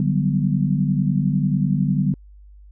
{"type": "chord", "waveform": "sine", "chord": "G major seventh", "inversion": "second", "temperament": "equal", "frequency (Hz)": [146.83, 185, 196, 246.9], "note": ["D3", "F#3", "G3", "B3"], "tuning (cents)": [0, 0, 0, 0], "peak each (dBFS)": [-20, -23, -22, -26], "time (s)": [0, 2.14], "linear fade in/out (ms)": 2, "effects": ["added 50 Hz sine -42 dBFS peak until 2.71 s"]}